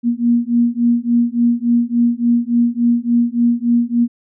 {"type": "beating tone pair", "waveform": "sine", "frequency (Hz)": [235.7, 239.2], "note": ["A#3", "A#3"], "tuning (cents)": [19, 45], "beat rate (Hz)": 3.5, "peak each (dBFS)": -15, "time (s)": [0.03, 4.08], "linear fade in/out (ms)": 50, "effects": []}